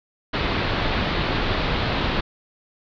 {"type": "low-pass noise", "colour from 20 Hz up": "pink", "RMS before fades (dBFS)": -23, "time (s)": [0.33, 2.21], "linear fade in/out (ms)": 10, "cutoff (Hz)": 4300, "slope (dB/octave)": 48, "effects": []}